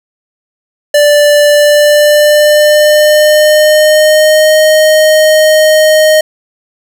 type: tone with pitch glide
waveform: square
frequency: 587.3 to 620.8 Hz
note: D5 to D#5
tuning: 0 to -4 cents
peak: -4 dBFS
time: 0.94-6.21 s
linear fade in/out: 5 ms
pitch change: +96 cents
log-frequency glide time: 1.49-4.57 s
effects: none